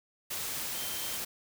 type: tone in noise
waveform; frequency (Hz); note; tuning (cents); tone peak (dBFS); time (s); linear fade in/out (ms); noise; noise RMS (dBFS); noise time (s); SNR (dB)
sine; 3136; G7; 0; -44; 0.74-1.17; 10; white; -36; 0.3-1.25; -11
effects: none